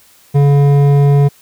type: tone with hard clipping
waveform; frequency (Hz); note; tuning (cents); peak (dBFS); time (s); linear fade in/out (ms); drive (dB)
triangle; 142.1; C#3; +43; -8; 0.34-1.29; 20; 14
effects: white hiss -47 dBFS RMS until 1.41 s